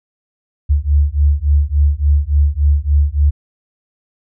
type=beating tone pair; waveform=sine; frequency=71 / 74.5 Hz; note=C#2 / D2; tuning=+42 / +25 cents; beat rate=3.5 Hz; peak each=-13 dBFS; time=0.69-3.31 s; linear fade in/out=20 ms; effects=none